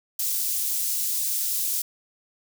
white high-pass noise, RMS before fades -26 dBFS, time 0.19-1.82 s, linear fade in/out 5 ms, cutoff 6000 Hz, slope 12 dB/octave, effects none

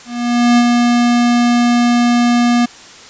square tone with ADSR envelope, 240 Hz, B3, 49 cents flat, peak -7 dBFS, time 0.05-2.66 s, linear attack 530 ms, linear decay 46 ms, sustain -3 dB, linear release 11 ms, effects white hiss -37 dBFS RMS until 3.09 s + resampled to 16000 Hz

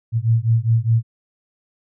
sine beating tone pair, 111.9 / 116.8 Hz, A2 / A#2, +30 / +4 cents, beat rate 4.9 Hz, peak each -17 dBFS, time 0.12-1.03 s, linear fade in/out 50 ms, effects none

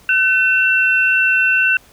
sine tone pair together, 1515.9 / 2701 Hz, F#6 / E7, +42 / +42 cents, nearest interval minor seventh, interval 1000 cents, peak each -14 dBFS, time 0.09-1.77 s, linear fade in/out 2 ms, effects pink hiss -48 dBFS RMS until 1.92 s

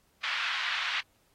pink band-pass noise, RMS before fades -32 dBFS, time 0.23-1.01 s, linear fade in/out 10 ms, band 1300 to 3700 Hz, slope 24 dB/octave, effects pink hiss -69 dBFS RMS until 1.34 s + AAC 48 kbps

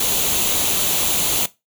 white noise with comb filter, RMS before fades -19 dBFS, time 0-1.46 s, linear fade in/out 5 ms, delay 0.29 ms, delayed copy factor +0.55, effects noise-tail reverb RT60 0.2 s tail -17 dB re dry

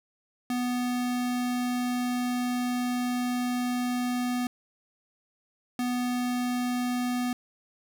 square tone pair in turn, 246.9 / 246.9 Hz, B3 / B3, 0 / 0 cents, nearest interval unison, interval 0 cents, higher neither, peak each -27 dBFS, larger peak neither, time 0.5-4.47 / 5.79-7.33 s, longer first, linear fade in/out 2 ms, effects none

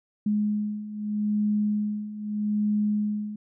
sine beating tone pair, 209 / 209.8 Hz, G#3 / G#3, +11 / +18 cents, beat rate 0.8 Hz, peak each -29 / -25 dBFS, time 0.26-3.36 s, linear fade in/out 5 ms, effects none

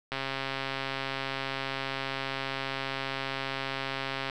click train, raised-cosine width 0.3 ms, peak -16 dBFS, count 565, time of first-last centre 0.12-4.298 s, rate 135 Hz, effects none

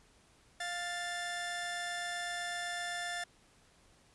sawtooth tone pair together, 700 / 1763.9 Hz, F5 / A6, +4 / +4 cents, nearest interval octave + major third, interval 1600 cents, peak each -36 / -35 dBFS, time 0.6-3.24 s, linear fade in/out 5 ms, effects pink hiss -65 dBFS RMS until 4.14 s + resampled to 24000 Hz

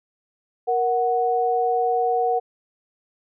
sine tone pair together, 469.5 / 740 Hz, A#4 / F#5, +12 / 0 cents, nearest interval minor sixth, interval 788 cents, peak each -22 / -20 dBFS, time 0.67-2.4 s, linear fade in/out 20 ms, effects none

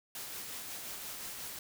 white noise with tremolo, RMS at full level -42 dBFS, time 0.15-1.59 s, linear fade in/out 2 ms, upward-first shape sine, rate 5.6 Hz, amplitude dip 25%, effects none

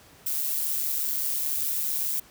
violet noise with amplitude modulation, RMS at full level -25 dBFS, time 0.26-2.2 s, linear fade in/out 5 ms, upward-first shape sine, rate 145 Hz, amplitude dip 60%, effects pink hiss -53 dBFS RMS until 2.3 s + high-pass 60 Hz 12 dB/octave

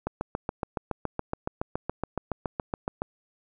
click train, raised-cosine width 1 ms, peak -14 dBFS, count 22, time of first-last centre 0.07-3.019 s, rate 7.12 Hz, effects none

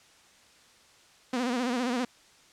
sawtooth tone with vibrato, 247.1 Hz, B3, 1 cent sharp, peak -23 dBFS, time 1.33-2.05 s, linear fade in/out 5 ms, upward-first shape sine, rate 15 Hz, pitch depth 92 cents each way, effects white hiss -58 dBFS RMS until 2.52 s + low-pass 7000 Hz 12 dB/octave

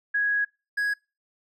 sine / triangle tone pair in turn, 1661.2 / 1661.2 Hz, G#6 / G#6, 0 / 0 cents, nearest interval unison, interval 0 cents, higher neither, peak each -21 dBFS, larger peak neither, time 0.14-0.45 / 0.77-0.94 s, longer first, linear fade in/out 10 ms, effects noise-tail reverb RT60 0.3 s tail -26 dB re dry

